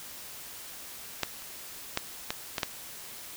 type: clicks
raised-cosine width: 0.2 ms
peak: -9 / -29 / -9 / -12 / -12 / -9 dBFS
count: 6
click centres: 1.233 / 1.421 / 1.974 / 2.305 / 2.582 / 2.632 s
effects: white hiss -44 dBFS RMS until 3.36 s